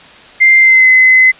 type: tone with pitch glide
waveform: sine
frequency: 2093 to 2040 Hz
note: C7 to C7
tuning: 0 to -44 cents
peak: -3 dBFS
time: 0.4-1.32 s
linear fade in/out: 20 ms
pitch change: -44 cents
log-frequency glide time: 0.59-0.88 s
effects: white hiss -37 dBFS RMS until 1.39 s + resampled to 8000 Hz